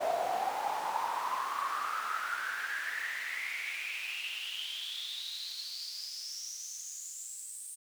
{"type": "noise with high-pass filter sweep", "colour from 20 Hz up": "brown", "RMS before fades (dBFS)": -37, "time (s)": [0, 7.76], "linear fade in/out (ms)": 20, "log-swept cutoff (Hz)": [650, 8800], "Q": 9.1, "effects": []}